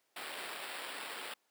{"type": "noise with sample-and-hold", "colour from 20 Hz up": "violet", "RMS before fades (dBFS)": -43, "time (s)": [0.16, 1.34], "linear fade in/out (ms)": 5, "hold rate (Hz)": 6300, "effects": ["pink hiss -75 dBFS RMS until 1.5 s", "high-pass 400 Hz 12 dB/octave"]}